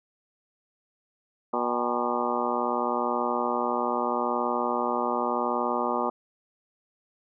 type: harmonic tone with a mistuned harmonic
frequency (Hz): 120.8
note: B2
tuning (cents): -38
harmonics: 2 / 3 / 4 / 5 / 6 / 7 / 8 / 9 / 10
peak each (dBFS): -33 / -33 / -33 / -33 / -33 / -33 / -33 / -33 / -33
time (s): 1.53-6.1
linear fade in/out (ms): 5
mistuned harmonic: 6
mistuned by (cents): +97
effects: none